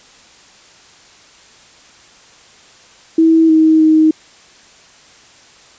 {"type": "tone with pitch steps", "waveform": "sine", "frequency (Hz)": [324.3, 316.8, 314], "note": ["E4", "D#4", "D#4"], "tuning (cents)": [-28, 31, 16], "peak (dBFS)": -6, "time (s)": [3.18, 4.11], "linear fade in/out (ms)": 5, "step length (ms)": 310, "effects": ["white hiss -44 dBFS RMS until 5.78 s", "resampled to 16000 Hz"]}